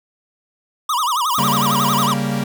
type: tone with vibrato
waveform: square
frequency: 1100 Hz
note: C#6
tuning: 14 cents flat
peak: -17 dBFS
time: 0.89-2.14 s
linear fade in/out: 5 ms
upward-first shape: sine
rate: 11 Hz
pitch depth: 260 cents each way
type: noise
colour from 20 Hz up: violet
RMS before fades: -29 dBFS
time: 1.3-2.06 s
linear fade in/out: 5 ms
type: chord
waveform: 45% pulse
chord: G diminished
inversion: second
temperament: equal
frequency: 138.59 / 196 / 233.1 Hz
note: Db3 / G3 / Bb3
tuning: 0 / 0 / 0 cents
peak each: -23 dBFS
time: 1.38-2.44 s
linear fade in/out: 5 ms
effects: none